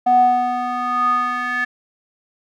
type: tone with band-pass filter sweep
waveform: square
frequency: 246.9 Hz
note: B3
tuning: in tune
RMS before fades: -18 dBFS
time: 0.06-1.65 s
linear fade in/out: 10 ms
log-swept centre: 690 to 1700 Hz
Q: 7.8
effects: none